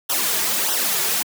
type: noise with flanger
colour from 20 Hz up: white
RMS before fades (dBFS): -21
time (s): 0.09-1.23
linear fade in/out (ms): 10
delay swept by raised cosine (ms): 0.43 to 3.93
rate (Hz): 1.6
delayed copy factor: -0.85
effects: high-pass 200 Hz 12 dB/octave